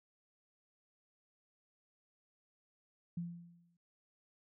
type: tone with exponential decay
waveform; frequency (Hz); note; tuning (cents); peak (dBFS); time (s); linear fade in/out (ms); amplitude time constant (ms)
sine; 171.8; F3; -28; -35; 3.17-3.77; 5; 130
effects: none